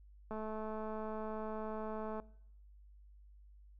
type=click train; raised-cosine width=1 ms; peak=-30 dBFS; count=411; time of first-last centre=0.31-2.199 s; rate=217 Hz; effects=noise-tail reverb RT60 0.7 s tail -21 dB re dry + added 50 Hz sine -56 dBFS peak until 3.79 s